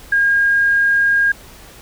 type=tone; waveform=sine; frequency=1622 Hz; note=G#6; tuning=41 cents flat; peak=-11 dBFS; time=0.12-1.32 s; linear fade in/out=5 ms; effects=added 50 Hz sine -45 dBFS peak until 1.81 s + pink hiss -41 dBFS RMS until 1.81 s